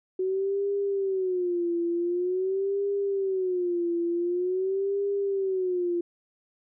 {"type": "tone with vibrato", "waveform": "sine", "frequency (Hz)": 370, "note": "F#4", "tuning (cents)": 0, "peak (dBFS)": -24, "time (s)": [0.19, 6.01], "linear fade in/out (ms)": 5, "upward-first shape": "sine", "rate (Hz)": 0.46, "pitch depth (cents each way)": 140, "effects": []}